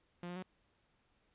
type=tone with pitch steps; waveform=sawtooth; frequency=175.2 / 177.4 / 184.9 Hz; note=F3 / F3 / F#3; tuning=+6 / +27 / -1 cents; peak=-38 dBFS; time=0.23-0.425 s; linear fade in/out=2 ms; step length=65 ms; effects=pink hiss -75 dBFS RMS until 1.34 s + resampled to 8000 Hz